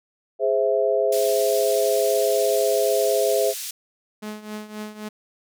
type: chord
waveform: sine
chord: Ab augmented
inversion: none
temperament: equal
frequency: 415.3 / 523.3 / 659.3 Hz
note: Ab4 / C5 / E5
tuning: 0 / 0 / 0 cents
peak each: -22 dBFS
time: 0.39-3.54 s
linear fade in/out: 50 ms
type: band-pass noise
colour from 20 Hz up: white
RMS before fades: -32 dBFS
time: 1.12-3.71 s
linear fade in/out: 5 ms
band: 3200 to 12000 Hz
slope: 12 dB/octave
type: tone with tremolo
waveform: sawtooth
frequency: 212.6 Hz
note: G#3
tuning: 41 cents sharp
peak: -25 dBFS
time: 4.22-5.09 s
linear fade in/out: 10 ms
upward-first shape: triangle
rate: 3.8 Hz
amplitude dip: 80%
effects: none